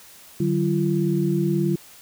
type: tone cluster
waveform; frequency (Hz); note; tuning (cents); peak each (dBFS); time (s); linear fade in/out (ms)
sine; 150.1 / 188.8 / 341; D3 / F#3 / F4; +38 / +35 / -41; -23; 0.4-1.76; 5
effects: white hiss -47 dBFS RMS until 2.01 s